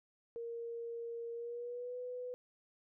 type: tone with pitch glide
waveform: sine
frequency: 466.2 to 496.8 Hz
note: A#4 to B4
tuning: 0 to +10 cents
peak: -40 dBFS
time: 0.36-2.34 s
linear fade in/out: 0 ms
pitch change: +110 cents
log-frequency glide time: 1.33-1.97 s
effects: none